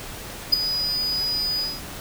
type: tone with ADSR envelope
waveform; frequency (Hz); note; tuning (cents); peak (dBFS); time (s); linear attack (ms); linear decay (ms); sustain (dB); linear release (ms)
triangle; 4949; D#8; -10; -8; 0.52-1.81; 15; 7; -13; 210
effects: pink hiss -36 dBFS RMS until 2 s